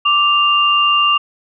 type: tone pair together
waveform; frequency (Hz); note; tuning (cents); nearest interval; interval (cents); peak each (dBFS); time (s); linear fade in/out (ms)
sine; 1174.7 / 2794; D6 / F7; 0 / 0; octave + minor third; 1500; -13; 0.05-1.18; 10
effects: none